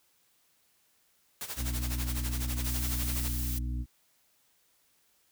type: noise with tremolo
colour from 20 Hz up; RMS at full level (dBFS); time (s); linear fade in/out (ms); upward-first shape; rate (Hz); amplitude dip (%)
white; -36; 1.41-3.28; 0; sine; 12; 75
type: harmonic tone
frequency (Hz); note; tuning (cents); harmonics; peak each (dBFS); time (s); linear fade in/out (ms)
61; B1; -21; 1 / 2 / 4 / 5; -31 / -39 / -43 / -47; 1.56-3.86; 50
type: noise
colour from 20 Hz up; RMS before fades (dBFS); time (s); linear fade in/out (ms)
blue; -38; 2.64-3.59; 10
effects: white hiss -69 dBFS RMS until 5.31 s